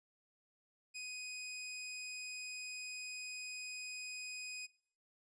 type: tone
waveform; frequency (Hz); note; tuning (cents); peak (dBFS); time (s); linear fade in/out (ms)
20% pulse; 2500; D#7; +8; -39; 0.94-4.67; 20
effects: noise-tail reverb RT60 0.5 s tail -17 dB re dry + resampled to 22050 Hz